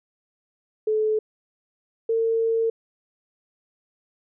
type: tone pair in turn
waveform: sine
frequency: 432.2 / 453.4 Hz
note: A4 / A#4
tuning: -31 / -48 cents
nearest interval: minor second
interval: 83 cents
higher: second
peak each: -19 dBFS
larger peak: neither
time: 0.87-1.19 / 2.09-2.7 s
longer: second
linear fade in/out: 5 ms
effects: none